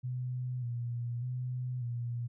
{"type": "tone with vibrato", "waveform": "sine", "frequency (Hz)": 122.6, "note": "B2", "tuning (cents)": -12, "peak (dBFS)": -33, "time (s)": [0.03, 2.28], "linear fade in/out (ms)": 20, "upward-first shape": "square", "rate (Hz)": 0.84, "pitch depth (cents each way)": 44, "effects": []}